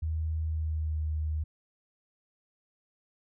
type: tone with pitch glide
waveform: sine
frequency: 79.3 to 77.31 Hz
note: D#2 to D#2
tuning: +33 to -11 cents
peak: -28 dBFS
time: 0.02-1.44 s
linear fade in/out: 10 ms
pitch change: -44 cents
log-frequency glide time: 0.43-1.04 s
effects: none